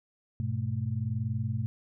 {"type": "tone cluster", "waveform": "sine", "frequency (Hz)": [101.4, 122.2, 217.6], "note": ["G#2", "B2", "A3"], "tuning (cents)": [-41, -18, -19], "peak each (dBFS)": [-32, -31, -38], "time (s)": [0.4, 1.66], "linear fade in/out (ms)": 0, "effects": []}